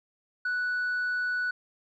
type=tone with tanh clipping; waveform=sine; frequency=1480 Hz; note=F#6; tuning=in tune; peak=-27 dBFS; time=0.45-1.51 s; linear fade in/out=5 ms; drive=1 dB; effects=none